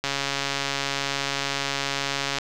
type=click train; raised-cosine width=0.2 ms; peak=-8 dBFS; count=327; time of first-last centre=0.04-2.385 s; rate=139 Hz; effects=none